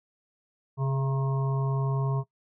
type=harmonic tone with a mistuned harmonic; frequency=134.6 Hz; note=C3; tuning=49 cents sharp; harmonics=1 / 3 / 5 / 7 / 8; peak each=-24 / -37 / -41 / -39 / -40 dBFS; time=0.77-2.24 s; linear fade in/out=50 ms; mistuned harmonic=3; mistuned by=+34 cents; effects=noise-tail reverb RT60 0.1 s tail -19 dB re dry